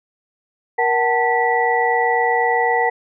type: tone cluster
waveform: sine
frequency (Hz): 472.3 / 754 / 882 / 1956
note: A#4 / F#5 / A5 / B6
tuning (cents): +23 / +32 / +4 / -17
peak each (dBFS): -20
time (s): 0.78-2.9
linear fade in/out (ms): 10
effects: none